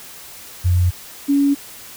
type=tone pair in turn; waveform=sine; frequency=89.1 / 281.6 Hz; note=F2 / C#4; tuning=+35 / +27 cents; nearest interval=octave + minor sixth; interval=1992 cents; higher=second; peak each=-12 dBFS; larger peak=neither; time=0.64-0.91 / 1.28-1.55 s; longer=neither; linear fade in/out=20 ms; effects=white hiss -38 dBFS RMS until 1.96 s